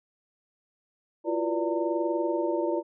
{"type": "tone cluster", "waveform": "sine", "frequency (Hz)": [338.7, 359.4, 487.4, 583, 912], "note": ["E4", "F4", "B4", "D5", "A#5"], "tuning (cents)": [47, 50, -23, -13, -38], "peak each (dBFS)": [-28, -33, -34, -30, -35], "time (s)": [1.24, 2.83], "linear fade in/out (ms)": 50, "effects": []}